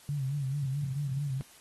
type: tone with vibrato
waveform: sine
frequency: 138.59 Hz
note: C#3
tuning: in tune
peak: -29 dBFS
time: 0.09-1.41 s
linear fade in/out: 0 ms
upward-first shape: sine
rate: 4.6 Hz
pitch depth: 100 cents each way
effects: white hiss -56 dBFS RMS until 1.6 s + AAC 32 kbps